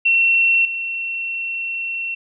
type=tone with level steps; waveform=sine; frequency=2715 Hz; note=F7; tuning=50 cents flat; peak=-12 / -22 dBFS; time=0.05-2.15 s; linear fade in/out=10 ms; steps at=0.65 s; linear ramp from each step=2 ms; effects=none